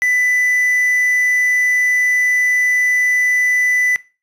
triangle tone with quantisation, 1992 Hz, B6, 14 cents sharp, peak -11 dBFS, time 0.02-3.96 s, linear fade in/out 0 ms, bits 6, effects noise-tail reverb RT60 0.3 s tail -19 dB re dry + resampled to 32000 Hz

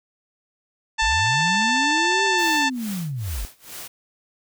harmonic tone, 886 Hz, A5, 12 cents sharp, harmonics 1 / 2 / 3 / 4 / 5 / 6 / 7 / 8 / 9, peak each -22 / -22 / -26 / -28 / -30 / -36 / -34 / -36 / -40 dBFS, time 0.98-2.7 s, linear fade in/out 20 ms
sine linear two-way sweep, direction up then down, 41.2 to 397.3 to 41.2 Hz, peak -25 dBFS, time 1.02-3.45 s, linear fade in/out 0 ms, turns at 2.24 s
white noise with tremolo, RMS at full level -35 dBFS, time 2.38-3.88 s, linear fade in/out 10 ms, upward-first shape sine, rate 2.3 Hz, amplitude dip 95%
effects none

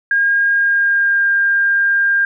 sine tone with pitch glide, 1621 to 1602.4 Hz, G#6 to G6, -42 to +38 cents, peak -11 dBFS, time 0.11-2.25 s, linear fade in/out 2 ms, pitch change -20 cents, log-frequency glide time 0.49-1.3 s, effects none

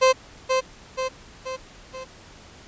30% pulse tone with echo, 520 Hz, C5, 11 cents flat, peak -11 dBFS, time 0.01-0.13 s, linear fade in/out 20 ms, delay 480 ms, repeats 4, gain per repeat -5 dB, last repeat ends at 2.05 s, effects pink hiss -47 dBFS RMS until 2.67 s + resampled to 16000 Hz

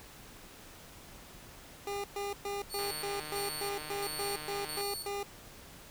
25% pulse tone bursts, 403.2 Hz, G4, 49 cents sharp, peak -31 dBFS, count 12, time 1.87-5.23 s, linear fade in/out 2 ms, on 170 ms, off 120 ms
20% pulse tone with tremolo, 4435 Hz, C#8, in tune, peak -32 dBFS, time 2.69-5.1 s, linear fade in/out 50 ms, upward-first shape square, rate 1.5 Hz, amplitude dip 60%
click train, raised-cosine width 0.3 ms, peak -27 dBFS, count 308, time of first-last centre 2.79-4.81 s, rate 152 Hz
effects pink hiss -52 dBFS RMS until 5.9 s

